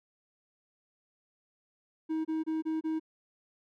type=tone bursts; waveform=triangle; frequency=317.3 Hz; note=D#4; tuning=34 cents sharp; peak=-27 dBFS; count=5; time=2.09-2.998 s; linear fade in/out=20 ms; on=160 ms; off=27 ms; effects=none